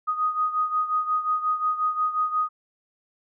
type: beating tone pair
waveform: sine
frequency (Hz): 1244.5 / 1250.1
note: D#6 / D#6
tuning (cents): 0 / +8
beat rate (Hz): 5.6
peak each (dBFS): -23 / -28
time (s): 0.07-2.49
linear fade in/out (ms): 20
effects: none